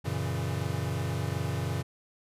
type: chord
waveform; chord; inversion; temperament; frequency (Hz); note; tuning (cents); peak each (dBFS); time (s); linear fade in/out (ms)
square; F# dominant seventh; none; equal with one note detuned; 92.5 / 116.54 / 139.15 / 164.81; F#2 / A#2 / C#3 / E3; 0 / 0 / +7 / 0; -35 / -35 / -35 / -38; 0.04-1.83; 20
effects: resampled to 32000 Hz